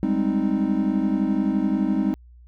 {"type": "chord", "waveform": "triangle", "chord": "Ab major seventh", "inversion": "third", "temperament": "equal", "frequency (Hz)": [196, 207.7, 261.6, 311.1], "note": ["G3", "Ab3", "C4", "Eb4"], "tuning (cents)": [0, 0, 0, 0], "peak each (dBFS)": -23, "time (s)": [0.03, 2.14], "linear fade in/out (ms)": 0, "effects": ["added 60 Hz sine -45 dBFS peak until 2.47 s"]}